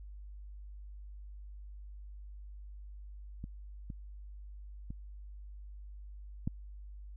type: clicks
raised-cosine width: 5 ms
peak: -29 / -30 / -30 / -20 dBFS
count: 4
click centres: 3.441 / 3.902 / 4.905 / 6.475 s
effects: added 50 Hz sine -45 dBFS peak until 7.16 s